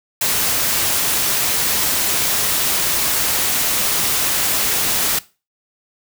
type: noise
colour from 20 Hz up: white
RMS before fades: -18 dBFS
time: 0.21-5.19 s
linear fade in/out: 5 ms
effects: noise-tail reverb RT60 0.3 s tail -19 dB re dry